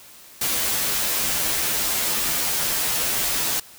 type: noise with comb filter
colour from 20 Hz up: white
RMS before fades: -23 dBFS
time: 0.41-3.6 s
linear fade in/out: 5 ms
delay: 11 ms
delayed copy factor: -0.9
effects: white hiss -46 dBFS RMS until 3.78 s